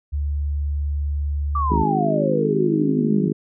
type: tone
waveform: sine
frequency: 72.5 Hz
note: D2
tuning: 22 cents flat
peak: -20 dBFS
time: 0.12-1.84 s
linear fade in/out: 20 ms
type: exponential sweep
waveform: sine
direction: down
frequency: 1189 to 179.8 Hz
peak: -20 dBFS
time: 1.55-3.28 s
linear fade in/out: 5 ms
type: harmonic tone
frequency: 51.91 Hz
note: G#1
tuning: in tune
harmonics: 3 / 4 / 5 / 6 / 7 / 8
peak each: -24 / -25 / -26 / -27 / -27 / -28 dBFS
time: 1.7-3.33 s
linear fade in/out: 10 ms
effects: none